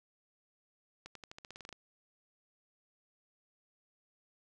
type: accelerating click train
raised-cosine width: 0.2 ms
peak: -30 dBFS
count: 12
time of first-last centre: 1.06-1.727 s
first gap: 93 ms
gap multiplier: 0.91
effects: none